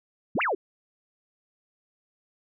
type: exponential two-way sweep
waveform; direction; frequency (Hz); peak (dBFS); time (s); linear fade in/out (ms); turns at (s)
sine; up then down; 143.2 to 2866 to 330.5; -23; 0.35-0.55; 5; 0.42
effects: none